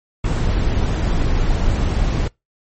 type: noise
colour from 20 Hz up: brown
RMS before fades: -17 dBFS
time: 0.24-2.28 s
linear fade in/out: 5 ms
effects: noise-tail reverb RT60 0.2 s tail -25 dB re dry + MP3 32 kbps